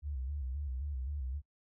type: tone with vibrato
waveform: sine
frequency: 68.3 Hz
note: C#2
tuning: 25 cents flat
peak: -35 dBFS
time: 0.02-1.42 s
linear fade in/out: 50 ms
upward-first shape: square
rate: 3.8 Hz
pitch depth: 110 cents each way
effects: noise-tail reverb RT60 0.1 s tail -23 dB re dry